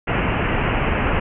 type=low-pass noise; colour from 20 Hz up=pink; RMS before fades=-20 dBFS; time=0.07-1.2 s; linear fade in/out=10 ms; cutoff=2900 Hz; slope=96 dB/octave; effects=none